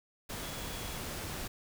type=tone in noise; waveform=sine; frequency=3365 Hz; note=G#7; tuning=22 cents sharp; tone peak=-50 dBFS; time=0.42-0.97 s; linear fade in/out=10 ms; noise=pink; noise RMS=-40 dBFS; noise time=0.29-1.48 s; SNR=-13 dB; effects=none